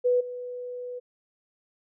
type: tone with level steps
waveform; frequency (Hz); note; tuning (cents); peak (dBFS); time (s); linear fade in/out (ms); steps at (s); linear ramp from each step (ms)
sine; 493.9; B4; 0; -19 / -33; 0.04-1; 20; 0.2; 10
effects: none